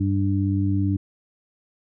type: harmonic tone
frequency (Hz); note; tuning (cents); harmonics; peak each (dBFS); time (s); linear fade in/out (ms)
98; G2; 0; 1 / 2 / 3; -21 / -27 / -24; 0-0.97; 10
effects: none